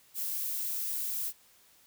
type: noise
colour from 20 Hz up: violet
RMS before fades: -34 dBFS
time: 0.14-1.33 s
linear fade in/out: 50 ms
effects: white hiss -62 dBFS RMS until 1.86 s